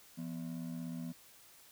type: ring-modulated tone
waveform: triangle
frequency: 207.7 Hz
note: G#3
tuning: in tune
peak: -34 dBFS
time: 0.17-1.13 s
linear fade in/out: 20 ms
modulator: 38.3 Hz
effects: white hiss -60 dBFS RMS until 1.71 s